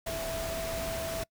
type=tone in noise; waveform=sine; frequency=659.3 Hz; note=E5; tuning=in tune; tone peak=-34 dBFS; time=0.06-1.24 s; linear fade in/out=10 ms; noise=pink; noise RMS=-37 dBFS; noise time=0.06-1.24 s; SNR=0 dB; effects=noise-tail reverb RT60 0.1 s tail -25 dB re dry